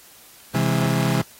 35% pulse chord, C augmented, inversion none, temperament just, 130.81 / 163.52 / 204.4 Hz, C3 / E3 / G#3, 0 / -14 / -27 cents, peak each -20 / -21 / -23 dBFS, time 0.54-1.22 s, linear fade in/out 10 ms, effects white hiss -48 dBFS RMS until 1.39 s + AAC 48 kbps

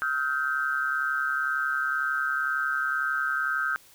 sine tone cluster, 1281 / 1412 / 1554 Hz, E6 / F6 / G6, -50 / +19 / -16 cents, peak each -30 / -31 / -27 dBFS, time 0.02-3.76 s, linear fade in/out 0 ms, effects white hiss -55 dBFS RMS until 3.94 s

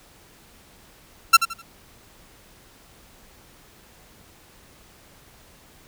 sawtooth tone with echo, 1353 Hz, E6, 45 cents sharp, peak -4 dBFS, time 1.33-1.37 s, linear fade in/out 10 ms, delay 84 ms, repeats 3, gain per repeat -11 dB, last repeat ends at 1.622 s, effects pink hiss -52 dBFS RMS until 5.87 s

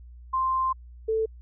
sine tone pair in turn, 1046.5 / 442.2 Hz, C6 / A4, 0 / +9 cents, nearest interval octave + minor third, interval 1491 cents, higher first, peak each -22 dBFS, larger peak neither, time 0.33-0.73 / 1.08-1.26 s, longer first, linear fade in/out 10 ms, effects added 60 Hz sine -43 dBFS peak until 1.41 s

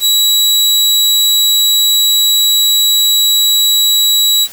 sawtooth tone, 3900 Hz, B7, 23 cents flat, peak -5 dBFS, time 0-4.48 s, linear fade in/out 50 ms, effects white hiss -33 dBFS RMS until 4.52 s

